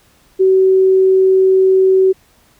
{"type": "tone", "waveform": "sine", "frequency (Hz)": 378.9, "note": "F#4", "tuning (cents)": 41, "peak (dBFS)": -7, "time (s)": [0.39, 2.13], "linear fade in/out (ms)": 20, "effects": ["pink hiss -52 dBFS RMS until 2.59 s"]}